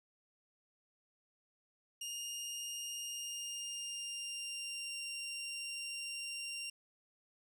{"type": "tone with pitch glide", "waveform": "20% pulse", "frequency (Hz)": [2831, 2773], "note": ["F7", "F7"], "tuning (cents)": [23, -13], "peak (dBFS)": -35, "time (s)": [2.01, 6.7], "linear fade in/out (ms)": 5, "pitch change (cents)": -36, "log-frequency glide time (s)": [3.04, 5.02], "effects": []}